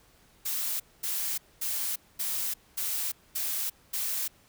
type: noise bursts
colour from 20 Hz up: blue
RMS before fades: -31 dBFS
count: 7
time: 0.45-4.28 s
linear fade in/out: 10 ms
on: 350 ms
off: 230 ms
effects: pink hiss -61 dBFS RMS until 4.48 s